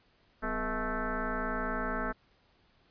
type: tone with frequency modulation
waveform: sine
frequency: 644 Hz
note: E5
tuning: 41 cents flat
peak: -30 dBFS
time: 0.42-2.13 s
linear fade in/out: 20 ms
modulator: 224 Hz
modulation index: 4.5
effects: pink hiss -67 dBFS RMS until 2.9 s + resampled to 11025 Hz